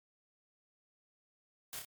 white noise with echo, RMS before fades -43 dBFS, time 1.73-1.79 s, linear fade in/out 0 ms, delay 29 ms, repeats 2, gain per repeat -4 dB, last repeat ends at 1.848 s, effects MP3 96 kbps

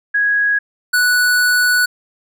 sine / square tone pair in turn, 1659 / 1478 Hz, G#6 / F#6, -2 / -2 cents, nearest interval major second, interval 200 cents, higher first, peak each -12 dBFS, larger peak neither, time 0.14-0.59 / 0.93-1.86 s, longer second, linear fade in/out 10 ms, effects none

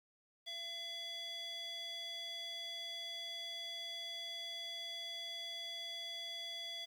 square tone with band-pass filter, 677 Hz, E5, 46 cents sharp, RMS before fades -45 dBFS, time 0.46-6.86 s, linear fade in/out 20 ms, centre 3700 Hz, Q 5.4, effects 11-bit

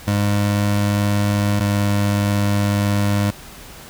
25% pulse tone pair in turn, 102.4 / 101.81 Hz, G#2 / G#2, -24 / -34 cents, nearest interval unison, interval 10 cents, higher first, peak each -12 dBFS, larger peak neither, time 0.07-1.6 / 1.6-3.31 s, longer second, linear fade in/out 10 ms, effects pink hiss -39 dBFS RMS until 3.89 s

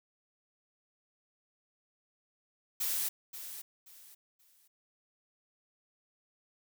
blue noise with echo, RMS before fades -33 dBFS, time 2.8-3.09 s, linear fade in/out 10 ms, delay 530 ms, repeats 3, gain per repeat -11 dB, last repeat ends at 4.68 s, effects none

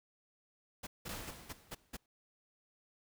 pink noise bursts, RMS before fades -44 dBFS, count 6, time 0.83-1.97 s, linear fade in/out 10 ms, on 40 ms, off 180 ms
pink noise with exponential decay, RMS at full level -41 dBFS, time 1.09-2.06 s, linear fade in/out 2 ms, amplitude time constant 210 ms
effects none

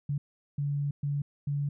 sine tone bursts at uneven times, 143.2 Hz, D3, 43 cents flat, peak -27 dBFS, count 4, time 0.09-0.18 / 0.58-0.91 / 1.03-1.22 / 1.47-1.69 s, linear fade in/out 5 ms, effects none

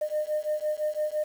sine beating tone pair, 605 / 610.9 Hz, D#5 / D#5, -49 / -32 cents, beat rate 5.9 Hz, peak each -28 dBFS, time 0.01-1.24 s, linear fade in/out 10 ms, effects tanh soft clip ceiling -21 dBFS + 8-bit

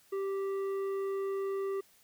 sine tone with tanh clipping, 390.9 Hz, G4, 5 cents flat, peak -33 dBFS, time 0.12-1.81 s, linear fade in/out 10 ms, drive 9 dB, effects white hiss -64 dBFS RMS until 2.03 s

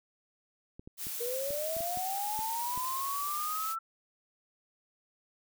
clicks, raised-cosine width 3 ms, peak -33 dBFS, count 9, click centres 0.795 / 0.875 / 1.069 / 1.506 / 1.767 / 1.806 / 1.973 / 2.391 / 2.776 s
blue noise, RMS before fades -38 dBFS, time 0.97-3.76 s, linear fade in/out 50 ms
sine linear sweep, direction up, 466.2 to 1341 Hz, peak -33 dBFS, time 1.2-3.79 s, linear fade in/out 10 ms
effects none

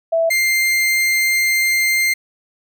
sine / 40% pulse tone pair in turn, 659.3 / 2099 Hz, E5 / C7, 0 / +5 cents, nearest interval octave + minor sixth, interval 2005 cents, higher second, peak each -13 dBFS, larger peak neither, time 0.12-0.3 / 0.3-2.14 s, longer second, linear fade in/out 10 ms, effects none

